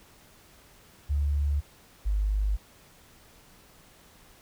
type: tone pair in turn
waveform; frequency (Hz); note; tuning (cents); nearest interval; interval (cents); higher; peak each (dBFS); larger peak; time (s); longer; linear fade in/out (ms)
sine; 72 / 50.91; D2 / G#1; -34 / -34; tritone; 600; first; -23; neither; 1.09-1.61 / 2.05-2.57; neither; 20
effects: pink hiss -56 dBFS RMS until 4.41 s